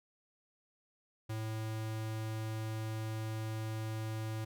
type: tone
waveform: square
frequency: 110 Hz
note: A2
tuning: in tune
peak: -37 dBFS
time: 1.29-4.45 s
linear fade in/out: 10 ms
effects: none

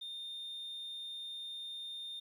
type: tone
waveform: sine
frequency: 3635 Hz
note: A#7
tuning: 44 cents flat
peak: -39 dBFS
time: 0.01-2.2 s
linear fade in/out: 10 ms
effects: tanh soft clip ceiling -40 dBFS + 12-bit

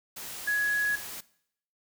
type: tone in noise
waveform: sine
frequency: 1676 Hz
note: G#6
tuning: 15 cents sharp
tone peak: -24 dBFS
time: 0.47-0.96 s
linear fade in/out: 10 ms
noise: white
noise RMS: -40 dBFS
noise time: 0.16-1.21 s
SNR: +13 dB
effects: noise-tail reverb RT60 0.7 s tail -20 dB re dry

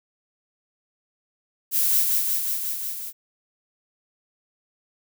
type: noise with echo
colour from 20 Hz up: violet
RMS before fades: -21 dBFS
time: 1.71-2.05 s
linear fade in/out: 50 ms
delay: 180 ms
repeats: 6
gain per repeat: -2 dB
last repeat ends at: 3.13 s
effects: none

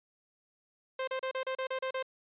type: tone bursts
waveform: sawtooth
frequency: 523.3 Hz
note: C5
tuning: in tune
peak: -28 dBFS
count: 9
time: 0.99-2.027 s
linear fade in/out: 5 ms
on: 85 ms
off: 34 ms
effects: resampled to 8000 Hz

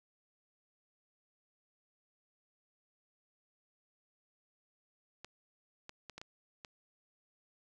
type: clicks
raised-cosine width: 0.2 ms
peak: -29 dBFS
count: 6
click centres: 5.246 / 5.894 / 6.097 / 6.18 / 6.215 / 6.648 s
effects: none

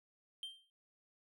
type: tone with exponential decay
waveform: triangle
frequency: 3154 Hz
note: G7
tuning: 10 cents sharp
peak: -38 dBFS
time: 0.43-0.7 s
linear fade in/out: 1 ms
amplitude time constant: 57 ms
effects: none

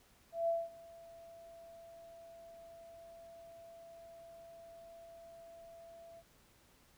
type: tone with ADSR envelope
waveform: sine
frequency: 670 Hz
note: E5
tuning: 28 cents sharp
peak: -29 dBFS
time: 0.32-6.23 s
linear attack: 160 ms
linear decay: 210 ms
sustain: -23 dB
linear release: 44 ms
effects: pink hiss -67 dBFS RMS until 6.97 s

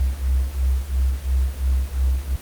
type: beating tone pair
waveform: sine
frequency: 63.6 / 66.5 Hz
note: C2 / C2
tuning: -48 / +29 cents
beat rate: 2.9 Hz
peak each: -22 / -20 dBFS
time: 0-2.36 s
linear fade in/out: 5 ms
effects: pink hiss -40 dBFS RMS until 2.41 s + Opus 24 kbps

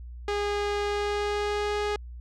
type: tone with pitch glide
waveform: sawtooth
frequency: 410 to 415.2 Hz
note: G#4 to G#4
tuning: -22 to 0 cents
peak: -22 dBFS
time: 0.28-1.96 s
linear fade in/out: 2 ms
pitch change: +22 cents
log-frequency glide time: 0.84-1.78 s
effects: added 60 Hz sine -38 dBFS peak until 2.2 s + low-pass 5000 Hz 12 dB/octave

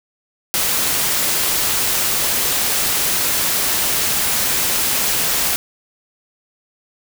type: noise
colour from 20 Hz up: white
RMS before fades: -18 dBFS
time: 0.54-5.56 s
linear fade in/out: 0 ms
effects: none

